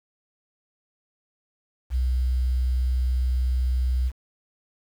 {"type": "tone with quantisation", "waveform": "sine", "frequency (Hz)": 63.1, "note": "B1", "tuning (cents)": 38, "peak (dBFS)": -20, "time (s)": [1.9, 4.12], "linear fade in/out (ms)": 50, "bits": 8, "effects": []}